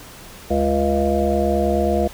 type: harmonic tone with a mistuned harmonic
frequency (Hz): 69.3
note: C#2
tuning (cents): 0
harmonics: 1 / 3 / 5 / 7 / 9 / 10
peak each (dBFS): -23 / -23 / -23 / -23 / -23 / -23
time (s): 0.5-2.08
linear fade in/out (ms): 10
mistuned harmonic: 1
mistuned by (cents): +79
effects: pink hiss -40 dBFS RMS until 2.13 s